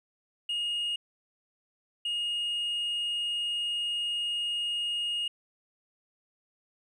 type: tone pair in turn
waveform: sine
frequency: 2860 / 2860 Hz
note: F7 / F7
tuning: +41 / +41 cents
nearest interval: unison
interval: 0 cents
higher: neither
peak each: -26 dBFS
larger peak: neither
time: 0.49-0.96 / 2.05-5.28 s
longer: second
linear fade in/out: 5 ms
effects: tanh soft clip ceiling -27 dBFS + 11-bit